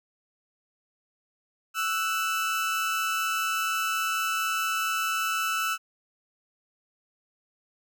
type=tone pair together; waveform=30% pulse; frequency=1318.5 / 1482.7 Hz; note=E6 / F#6; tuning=0 / +3 cents; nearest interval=major second; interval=203 cents; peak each=-24 / -29 dBFS; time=1.74-5.78 s; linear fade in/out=50 ms; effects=none